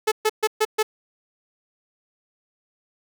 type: tone bursts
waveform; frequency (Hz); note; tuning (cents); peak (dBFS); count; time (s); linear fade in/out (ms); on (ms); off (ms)
sawtooth; 432.6; A4; -29; -13; 5; 0.07-0.83; 10; 48; 130
effects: none